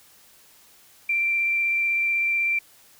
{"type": "tone with vibrato", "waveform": "sine", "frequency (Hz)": 2356, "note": "D7", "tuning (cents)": 5, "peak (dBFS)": -20, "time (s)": [1.09, 2.59], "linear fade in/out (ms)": 5, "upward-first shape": "sine", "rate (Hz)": 16, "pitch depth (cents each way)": 8, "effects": ["white hiss -54 dBFS RMS until 2.99 s"]}